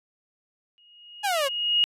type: tone with exponential growth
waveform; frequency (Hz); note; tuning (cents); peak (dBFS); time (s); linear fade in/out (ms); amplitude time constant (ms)
sine; 2874; F7; +49; -16; 0.78-1.84; 0; 230
type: exponential sweep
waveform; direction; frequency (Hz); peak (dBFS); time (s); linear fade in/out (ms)
sawtooth; down; 851 to 523.3; -19; 1.23-1.49; 20
effects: resampled to 32000 Hz